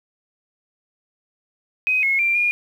sine tone with pitch steps, 2516 / 2172 / 2367 / 2425 Hz, D#7 / C#7 / D7 / D#7, +19 / -36 / +13 / -45 cents, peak -16 dBFS, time 1.87-2.51 s, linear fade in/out 0 ms, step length 160 ms, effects 8-bit

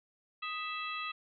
harmonic tone with a mistuned harmonic, 659.3 Hz, E5, in tune, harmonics 2 / 3 / 4 / 5 / 6, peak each -39 / -46 / -40 / -46 / -47 dBFS, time 0.42-1.12 s, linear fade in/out 10 ms, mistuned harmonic 2, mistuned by -94 cents, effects none

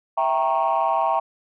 sine chord, E diminished seventh, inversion none, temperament equal with one note detuned, 659.3 / 784 / 932.3 / 1096 Hz, E5 / G5 / Bb5 / Db6, 0 / 0 / 0 / -20 cents, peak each -23 / -22 / -22 / -24 dBFS, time 0.17-1.2 s, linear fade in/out 10 ms, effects tanh soft clip ceiling -12 dBFS

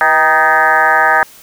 sine tone with frequency modulation, 1244.5 Hz, D#6, in tune, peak -7 dBFS, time 0.01-1.23 s, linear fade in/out 0 ms, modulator 152 Hz, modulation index 3.8, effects white hiss -40 dBFS RMS until 1.42 s

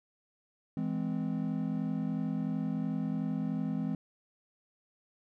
triangle chord, E augmented, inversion none, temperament equal with one note detuned, 164.81 / 207.7 / 258.3 Hz, E3 / G#3 / B#3, 0 / 0 / -22 cents, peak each -33 dBFS, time 0.77-3.95 s, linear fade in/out 2 ms, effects none

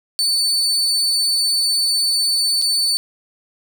35% pulse tone with dropouts, 4504 Hz, C#8, 27 cents sharp, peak -14 dBFS, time 0.19-2.97 s, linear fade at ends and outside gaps 0 ms, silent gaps 2.616-2.622 s, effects none

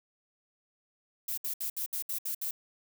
violet noise bursts, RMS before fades -34 dBFS, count 8, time 1.28-2.51 s, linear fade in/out 5 ms, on 96 ms, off 66 ms, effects none

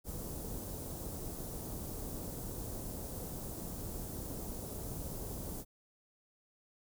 pink band-stop noise, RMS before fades -42 dBFS, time 0.04-5.65 s, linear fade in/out 50 ms, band 590 to 8800 Hz, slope 12 dB/octave, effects none

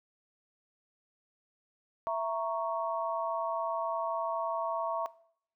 sine chord, A# diminished, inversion second, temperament equal with one note detuned, 663.8 / 932.3 / 1108.7 Hz, E5 / A#5 / C#6, +12 / 0 / 0 cents, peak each -32 / -35 / -35 dBFS, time 2.07-5.06 s, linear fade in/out 0 ms, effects noise-tail reverb RT60 0.6 s tail -19 dB re dry

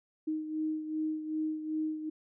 sine beating tone pair, 311.1 / 313.7 Hz, D#4 / D#4, 0 / +14 cents, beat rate 2.6 Hz, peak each -32 / -39 dBFS, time 0.27-2.1 s, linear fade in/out 10 ms, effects none

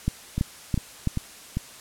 two click trains, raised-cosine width 5 ms, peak -10 / -13 dBFS, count 4 / 4, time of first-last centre 0.08-1.073 / 0.38-1.57 s, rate 3.02 / 2.52 Hz, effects white hiss -45 dBFS RMS until 1.8 s + low-pass 11000 Hz 12 dB/octave

